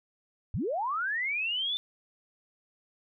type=linear sweep; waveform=sine; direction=up; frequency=65 to 3573 Hz; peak=-28 dBFS; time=0.54-1.77 s; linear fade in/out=0 ms; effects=none